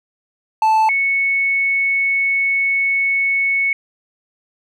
triangle / sine tone pair in turn, 877 / 2210 Hz, A5 / C#7, -6 / -6 cents, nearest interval octave + major third, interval 1600 cents, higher second, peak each -9 / -14 dBFS, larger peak first, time 0.62-0.89 / 0.89-3.73 s, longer second, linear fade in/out 2 ms, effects none

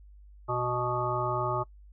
harmonic tone with a mistuned harmonic, 123.47 Hz, B2, in tune, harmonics 1 / 3 / 5 / 7 / 9 / 10, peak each -34 / -34 / -34 / -34 / -34 / -34 dBFS, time 0.48-1.64 s, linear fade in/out 20 ms, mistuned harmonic 1, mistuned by -18 cents, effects noise-tail reverb RT60 0.1 s tail -23 dB re dry + added 50 Hz sine -49 dBFS peak until 1.92 s

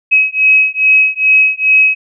sine beating tone pair, 2550 / 2552.4 Hz, D#7 / D#7, +42 / +44 cents, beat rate 2.4 Hz, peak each -10 dBFS, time 0.11-1.95 s, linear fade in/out 20 ms, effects none

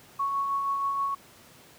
sine tone with tremolo, 1108.7 Hz, C#6, in tune, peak -24 dBFS, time 0.19-1.15 s, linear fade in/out 10 ms, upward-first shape sine, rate 6.3 Hz, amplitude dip 30%, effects pink hiss -53 dBFS RMS until 1.78 s + high-pass 100 Hz 12 dB/octave

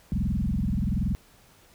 sine tone with frequency modulation, 128.7 Hz, C3, 28 cents flat, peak -23 dBFS, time 0.12-1.15 s, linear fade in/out 0 ms, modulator 21.1 Hz, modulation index 4.4, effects pink hiss -57 dBFS RMS until 1.74 s

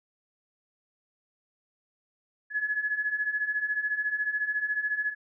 sine beating tone pair, 1690 / 1704 Hz, G#6 / G#6, +30 / +44 cents, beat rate 14 Hz, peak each -32 / -28 dBFS, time 2.5-5.15 s, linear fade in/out 50 ms, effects none

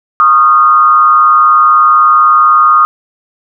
sine tone with frequency modulation, 1232 Hz, D#6, 17 cents flat, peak -3 dBFS, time 0.2-2.85 s, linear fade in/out 0 ms, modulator 136 Hz, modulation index 0.65, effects none

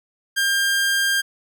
sawtooth tone, 1600 Hz, G6, 35 cents sharp, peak -14 dBFS, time 0.36-1.22 s, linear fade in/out 20 ms, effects none

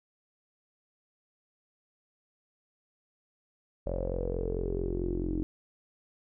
sawtooth tone with low-pass filter sweep, 44.53 Hz, F1, 34 cents sharp, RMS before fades -32 dBFS, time 3.86-5.43 s, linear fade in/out 0 ms, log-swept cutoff 570 to 310 Hz, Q 9.7, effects none

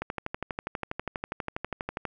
click train, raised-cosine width 0.5 ms, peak -16 dBFS, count 26, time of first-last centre 0.02-2.053 s, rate 12.3 Hz, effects none

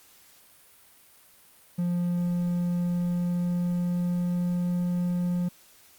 triangle tone with pitch glide, 175.3 to 176.83 Hz, F3 to F3, +7 to +22 cents, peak -22 dBFS, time 1.78-5.49 s, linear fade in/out 10 ms, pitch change +15 cents, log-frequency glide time 2.82-4.86 s, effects white hiss -56 dBFS RMS until 5.98 s + Opus 48 kbps

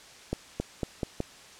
accelerating click train, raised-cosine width 2 ms, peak -15 dBFS, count 5, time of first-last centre 0.33-1.204 s, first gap 270 ms, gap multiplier 0.86, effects white hiss -50 dBFS RMS until 1.59 s + low-pass 7000 Hz 12 dB/octave

